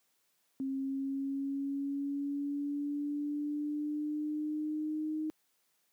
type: linear sweep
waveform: sine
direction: up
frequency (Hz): 267.9 to 311.1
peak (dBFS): -32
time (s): 0.6-5.3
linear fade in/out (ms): 0
effects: white hiss -75 dBFS RMS until 5.92 s + high-pass 150 Hz 12 dB/octave